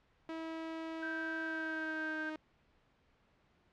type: tone with pitch glide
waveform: sawtooth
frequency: 323.9 to 310.9 Hz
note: E4 to D#4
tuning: -30 to -1 cents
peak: -36 dBFS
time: 0.29-2.36 s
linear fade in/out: 2 ms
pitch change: -71 cents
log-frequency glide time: 1.42-2.22 s
type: tone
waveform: sine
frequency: 1568 Hz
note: G6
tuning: in tune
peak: -38 dBFS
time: 1.02-2.3 s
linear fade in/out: 10 ms
effects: pink hiss -71 dBFS RMS until 3.72 s + low-pass 3000 Hz 12 dB/octave